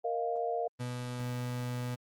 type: chord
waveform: sine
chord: Bb suspended fourth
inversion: none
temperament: equal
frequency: 466.2 / 622.3 / 698.5 Hz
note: Bb4 / Eb5 / F5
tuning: 0 / 0 / 0 cents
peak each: -34 / -38 / -33 dBFS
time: 0.04-0.68 s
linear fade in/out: 10 ms
type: tone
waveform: 35% pulse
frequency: 123.47 Hz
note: B2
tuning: in tune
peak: -32 dBFS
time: 0.79-1.96 s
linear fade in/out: 20 ms
effects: Opus 32 kbps